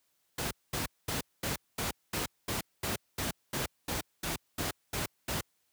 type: noise bursts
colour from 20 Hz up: pink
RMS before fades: -33 dBFS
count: 15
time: 0.38-5.41 s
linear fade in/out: 5 ms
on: 130 ms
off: 220 ms
effects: white hiss -75 dBFS RMS until 5.72 s + high-pass 60 Hz 12 dB/octave